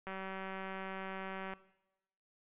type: click train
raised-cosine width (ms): 0.5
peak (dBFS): -28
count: 281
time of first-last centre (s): 0.07-1.536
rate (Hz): 191
effects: noise-tail reverb RT60 0.9 s tail -18 dB re dry + resampled to 8000 Hz